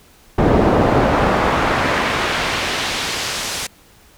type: noise with band-pass filter sweep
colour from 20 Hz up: brown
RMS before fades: -17 dBFS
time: 0.38-3.67 s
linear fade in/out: 5 ms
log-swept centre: 470 to 7100 Hz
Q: 0.78
effects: pink hiss -49 dBFS RMS until 4.17 s